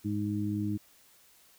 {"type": "harmonic tone", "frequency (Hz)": 103.83, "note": "G#2", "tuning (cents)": 0, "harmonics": [1, 2, 3], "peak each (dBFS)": [-34, -33, -33], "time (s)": [0.04, 0.78], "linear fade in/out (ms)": 20, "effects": ["white hiss -61 dBFS RMS until 1.58 s"]}